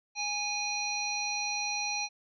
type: harmonic tone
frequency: 825 Hz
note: G#5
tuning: 12 cents flat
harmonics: 1 / 3 / 5 / 7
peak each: -37 / -34 / -36 / -37 dBFS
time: 0.15-2.09 s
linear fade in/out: 50 ms
effects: none